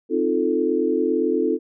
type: chord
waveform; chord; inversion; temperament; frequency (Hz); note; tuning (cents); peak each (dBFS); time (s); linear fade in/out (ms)
sine; F dominant seventh; second; equal; 261.6 / 311.1 / 349.2 / 440; C4 / Eb4 / F4 / A4; 0 / 0 / 0 / 0; -25 / -24 / -23 / -22; 0.09-1.59; 50
effects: none